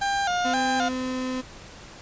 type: tone with vibrato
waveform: 30% pulse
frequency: 753 Hz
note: F#5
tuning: 30 cents sharp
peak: -20 dBFS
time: 0.01-0.89 s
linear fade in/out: 10 ms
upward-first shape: square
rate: 1.9 Hz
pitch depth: 97 cents each way
type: tone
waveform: 35% pulse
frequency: 256.4 Hz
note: C4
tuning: 35 cents flat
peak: -25 dBFS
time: 0.44-1.42 s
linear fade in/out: 20 ms
effects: pink hiss -44 dBFS RMS until 2.01 s + resampled to 16000 Hz